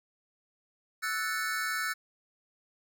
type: chord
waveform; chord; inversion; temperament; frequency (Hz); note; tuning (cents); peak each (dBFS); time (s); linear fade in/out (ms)
square; F# minor seventh; third; equal; 1318.5 / 1480 / 1760 / 2217; E6 / F#6 / A6 / C#7; 0 / 0 / 0 / 0; -37 / -35 / -36 / -40; 1.02-1.94; 20
effects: none